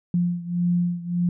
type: beating tone pair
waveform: sine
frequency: 174.61 / 176.31 Hz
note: F3 / F3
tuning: 0 / +17 cents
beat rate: 1.7 Hz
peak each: -22 / -25 dBFS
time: 0.14-1.29 s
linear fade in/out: 2 ms
effects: none